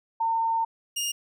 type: tone pair in turn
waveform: sine / 20% pulse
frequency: 908 / 2834 Hz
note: A#5 / F7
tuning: -46 / +25 cents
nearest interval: octave + minor sixth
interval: 1971 cents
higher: second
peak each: -22 / -22 dBFS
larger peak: neither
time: 0.2-0.65 / 0.96-1.12 s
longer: first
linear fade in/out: 10 ms
effects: none